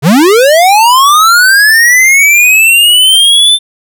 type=linear sweep; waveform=square; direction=up; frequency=124.7 to 3570 Hz; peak=-3 dBFS; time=0.02-3.59 s; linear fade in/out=50 ms; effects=none